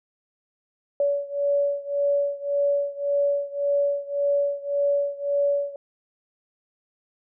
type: beating tone pair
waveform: sine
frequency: 568 / 569.8 Hz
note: C#5 / C#5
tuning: +42 / +48 cents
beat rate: 1.8 Hz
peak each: -23 / -25 dBFS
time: 1-5.76 s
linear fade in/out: 2 ms
effects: none